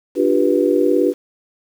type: chord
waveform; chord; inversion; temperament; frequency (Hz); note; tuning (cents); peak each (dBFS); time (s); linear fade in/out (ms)
sine; G dominant seventh; second; just; 294 / 352.8 / 392 / 490; D4 / F4 / G4 / B4; +2 / +18 / 0 / -14; -18; 0.15-1.14; 50
effects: 7-bit